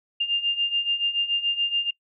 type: beating tone pair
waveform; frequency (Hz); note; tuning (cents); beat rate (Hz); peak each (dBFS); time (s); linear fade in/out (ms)
sine; 2799 / 2806; F7 / F7; +3 / +8; 7; -27 / -23; 0.2-1.91; 10
effects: noise-tail reverb RT60 0.1 s tail -24 dB re dry